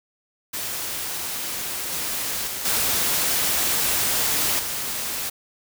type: noise with level steps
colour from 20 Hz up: white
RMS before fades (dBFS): -29 / -27 / -30 / -22 / -28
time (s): 0.53-5.3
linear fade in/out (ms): 10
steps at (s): 1.92 / 2.47 / 2.65 / 4.59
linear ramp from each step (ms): 5
effects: none